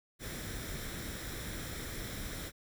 pink noise with comb filter, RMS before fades -41 dBFS, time 0.19-2.52 s, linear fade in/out 50 ms, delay 0.54 ms, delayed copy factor +0.55, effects none

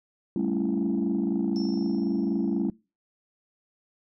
sine chord, A dominant seventh, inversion third, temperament equal with one note detuned, 196 / 220 / 277.2 / 335.2 Hz, G3 / A3 / C#4 / E4, 0 / 0 / 0 / +29 cents, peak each -28 dBFS, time 0.36-2.7 s, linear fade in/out 2 ms
sine tone with exponential decay, 5400 Hz, E8, 41 cents sharp, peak -37 dBFS, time 1.56-2.62 s, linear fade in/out 0 ms, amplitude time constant 230 ms
effects noise-tail reverb RT60 0.3 s tail -25 dB re dry + tanh soft clip ceiling -18 dBFS

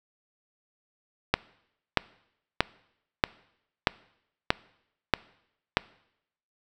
click train, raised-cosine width 0.3 ms, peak -3 dBFS, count 8, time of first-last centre 1.34-5.77 s, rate 1.58 Hz, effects noise-tail reverb RT60 0.8 s tail -22 dB re dry

